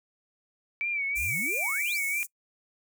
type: tone with vibrato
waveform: sine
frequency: 2300 Hz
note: D7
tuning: 37 cents flat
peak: -27 dBFS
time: 0.81-2.23 s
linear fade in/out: 0 ms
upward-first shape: sine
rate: 3 Hz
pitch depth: 78 cents each way
type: high-pass noise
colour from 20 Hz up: pink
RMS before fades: -37 dBFS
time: 1.15-2.27 s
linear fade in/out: 20 ms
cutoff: 6500 Hz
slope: 48 dB/octave
type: exponential sweep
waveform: sine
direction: up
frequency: 49.42 to 5920 Hz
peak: -36 dBFS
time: 1.15-2 s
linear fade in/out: 50 ms
effects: noise-tail reverb RT60 0.1 s tail -23 dB re dry